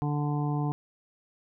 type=harmonic tone; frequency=146.83 Hz; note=D3; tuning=in tune; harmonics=1 / 2 / 3 / 5 / 6 / 7; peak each=-27 / -33 / -40 / -38 / -40 / -42 dBFS; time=0.02-0.72 s; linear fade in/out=0 ms; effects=none